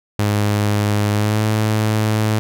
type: tone with pitch glide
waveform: sawtooth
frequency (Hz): 103.83 to 108.18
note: G#2 to A2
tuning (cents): 0 to -29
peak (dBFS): -11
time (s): 0.19-2.39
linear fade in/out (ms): 0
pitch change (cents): +71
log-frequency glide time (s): 1.13-1.43
effects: none